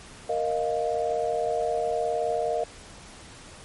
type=chord; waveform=sine; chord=Bb suspended fourth; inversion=none; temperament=equal with one note detuned; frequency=466.2 / 622.3 / 701.7 Hz; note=Bb4 / Eb5 / F5; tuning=0 / 0 / +8 cents; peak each=-28 dBFS; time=0.29-2.64 s; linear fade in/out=5 ms; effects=pink hiss -46 dBFS RMS until 3.64 s + MP3 48 kbps